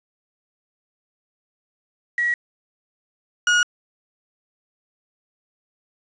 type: tone pair in turn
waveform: sine / 35% pulse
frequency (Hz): 1918 / 1444.8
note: A#6 / F#6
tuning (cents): +49 / -42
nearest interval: perfect fourth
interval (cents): 491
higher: first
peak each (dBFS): -18 / -13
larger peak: second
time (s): 2.18-2.34 / 3.47-3.63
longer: neither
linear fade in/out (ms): 2
effects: resampled to 16000 Hz + 7-bit